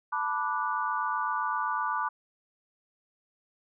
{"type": "chord", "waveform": "sine", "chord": "B minor seventh", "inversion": "third", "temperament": "equal with one note detuned", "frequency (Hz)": [880, 987.8, 1174.7, 1471.5], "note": ["A5", "B5", "D6", "F#6"], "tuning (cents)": [0, 0, 0, -10], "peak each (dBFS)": [-34, -32, -31, -35], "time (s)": [0.12, 2.09], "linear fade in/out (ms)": 10, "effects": []}